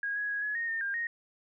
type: tone with pitch steps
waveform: sine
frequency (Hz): 1639 / 1669 / 1656 / 1692 / 1856 / 1819 / 1603 / 1864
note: G#6 / G#6 / G#6 / G#6 / A#6 / A#6 / G6 / A#6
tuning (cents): -23 / +8 / -5 / +32 / -8 / -43 / +38 / -1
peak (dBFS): -30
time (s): 0.03-1.07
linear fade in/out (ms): 2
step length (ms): 130
effects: none